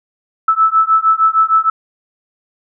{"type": "beating tone pair", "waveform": "sine", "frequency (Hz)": [1308, 1314.5], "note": ["E6", "E6"], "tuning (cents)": [-14, -5], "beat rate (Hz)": 6.5, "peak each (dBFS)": -12, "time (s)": [0.48, 1.7], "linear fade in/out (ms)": 5, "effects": []}